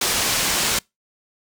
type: low-pass noise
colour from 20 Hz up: white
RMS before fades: -21 dBFS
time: 0.01-0.79 s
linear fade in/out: 5 ms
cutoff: 8200 Hz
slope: 12 dB/octave
effects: noise-tail reverb RT60 0.2 s tail -26 dB re dry